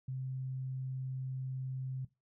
sine tone, 130.81 Hz, C3, in tune, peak -36 dBFS, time 0.08-2.05 s, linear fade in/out 5 ms, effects noise-tail reverb RT60 0.2 s tail -17 dB re dry

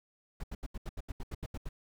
brown noise bursts, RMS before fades -38 dBFS, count 12, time 0.4-1.69 s, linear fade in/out 5 ms, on 36 ms, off 78 ms, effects none

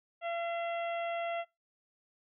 harmonic tone with a mistuned harmonic, 680 Hz, F5, 46 cents flat, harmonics 1 / 2 / 3 / 4 / 5, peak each -34 / -43 / -43 / -46 / -51 dBFS, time 0.21-1.45 s, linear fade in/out 50 ms, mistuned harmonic 5, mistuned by -56 cents, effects noise-tail reverb RT60 0.2 s tail -20 dB re dry

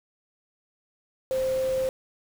sine tone in noise, 523.3 Hz, C5, in tune, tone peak -23 dBFS, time 1.31-1.89 s, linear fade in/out 0 ms, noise pink, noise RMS -41 dBFS, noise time 1.31-1.89 s, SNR +15 dB, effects none

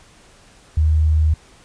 sine tone, 77.78 Hz, D#2, in tune, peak -12 dBFS, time 0.77-1.34 s, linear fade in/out 5 ms, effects pink hiss -49 dBFS RMS until 1.64 s + resampled to 22050 Hz

